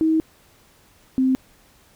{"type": "tone pair in turn", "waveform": "sine", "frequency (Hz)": [318.6, 260.7], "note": ["D#4", "C4"], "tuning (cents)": [41, -6], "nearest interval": "minor third", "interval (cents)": 347, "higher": "first", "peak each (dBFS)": -15, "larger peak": "neither", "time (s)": [[0.01, 0.2], [1.18, 1.35]], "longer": "first", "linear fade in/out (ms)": 0, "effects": ["pink hiss -55 dBFS RMS until 1.95 s"]}